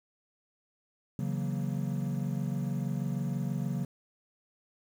triangle chord, F# dominant seventh, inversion second, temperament equal, 138.59 / 164.81 / 185 / 233.1 Hz, C#3 / E3 / F#3 / A#3, 0 / 0 / 0 / 0 cents, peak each -31 / -36 / -33 / -36 dBFS, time 1.19-3.85 s, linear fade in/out 2 ms, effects 9-bit

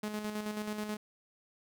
sawtooth tone with tremolo, 211.5 Hz, G#3, 32 cents sharp, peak -30 dBFS, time 0.03-0.97 s, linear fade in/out 5 ms, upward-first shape square, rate 9.3 Hz, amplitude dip 45%, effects none

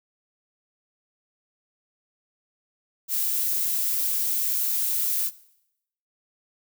violet noise, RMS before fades -25 dBFS, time 3.08-5.31 s, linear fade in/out 50 ms, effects noise-tail reverb RT60 0.8 s tail -19 dB re dry

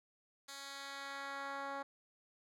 10% pulse tone with band-pass filter sweep, 277.2 Hz, C#4, in tune, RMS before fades -45 dBFS, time 0.48-1.83 s, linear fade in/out 10 ms, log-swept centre 5700 to 830 Hz, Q 0.8, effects none

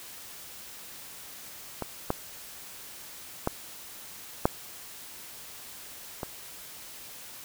clicks, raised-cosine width 1 ms, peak -17 / -11 / -11 / -6 / -18 dBFS, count 5, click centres 1.823 / 2.104 / 3.474 / 4.455 / 6.232 s, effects white hiss -45 dBFS RMS until 7.44 s

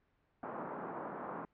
white band-pass noise, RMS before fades -43 dBFS, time 0.43-1.45 s, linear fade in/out 0 ms, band 160 to 1200 Hz, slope 24 dB/octave, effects pink hiss -75 dBFS RMS until 1.53 s + low-pass 2000 Hz 12 dB/octave

